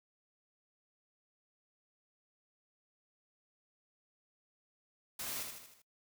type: noise with echo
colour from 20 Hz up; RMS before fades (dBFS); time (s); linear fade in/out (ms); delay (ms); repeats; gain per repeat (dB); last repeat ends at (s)
white; -41; 5.19-5.43; 5; 78; 5; -5; 5.82
effects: noise-tail reverb RT60 0.1 s tail -21 dB re dry